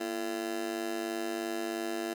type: tone with amplitude modulation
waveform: 30% pulse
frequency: 339.7 Hz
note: F4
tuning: 48 cents flat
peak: -26 dBFS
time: 0-2.14 s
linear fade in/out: 10 ms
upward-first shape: sine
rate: 103 Hz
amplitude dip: 90%
effects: none